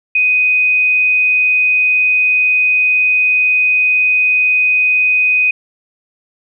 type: tone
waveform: sine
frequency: 2499 Hz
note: D#7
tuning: 7 cents sharp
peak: -9 dBFS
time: 0.15-5.51 s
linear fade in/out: 5 ms
effects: none